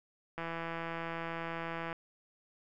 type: click train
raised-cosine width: 0.5 ms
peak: -24 dBFS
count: 258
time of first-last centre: 0.38-1.928 s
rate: 166 Hz
effects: none